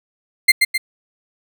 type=tone with echo; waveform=35% pulse; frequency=2093 Hz; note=C7; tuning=in tune; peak=-4 dBFS; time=0.48-0.52 s; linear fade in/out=10 ms; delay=130 ms; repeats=2; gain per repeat=-5 dB; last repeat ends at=0.78 s; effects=none